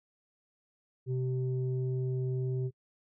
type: tone pair together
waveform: sine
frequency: 128.6 / 385.4 Hz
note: C3 / G4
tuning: -30 / -29 cents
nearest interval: octave + perfect fifth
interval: 1901 cents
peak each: -29 / -36 dBFS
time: 1.06-2.71 s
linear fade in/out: 50 ms
effects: noise-tail reverb RT60 0.1 s tail -24 dB re dry + tanh soft clip ceiling -23 dBFS